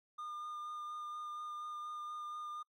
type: tone with vibrato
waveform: triangle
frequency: 1211 Hz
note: D#6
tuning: 47 cents flat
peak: -40 dBFS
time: 0.18-2.63 s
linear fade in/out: 10 ms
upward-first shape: sine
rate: 4.2 Hz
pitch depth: 12 cents each way
effects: noise-tail reverb RT60 0.1 s tail -25 dB re dry